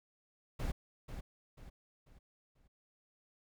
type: noise with echo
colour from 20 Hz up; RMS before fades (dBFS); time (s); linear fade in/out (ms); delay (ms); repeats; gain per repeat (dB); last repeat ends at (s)
brown; -36; 0.59-0.72; 10; 490; 4; -8; 2.68
effects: none